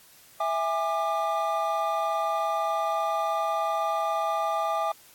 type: tone cluster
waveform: triangle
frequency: 658 / 821 / 1194 Hz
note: E5 / G#5 / D6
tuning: -3 / -20 / +28 cents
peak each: -27 dBFS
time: 0.4-4.92 s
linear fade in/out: 5 ms
effects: white hiss -54 dBFS RMS until 5.14 s + AAC 64 kbps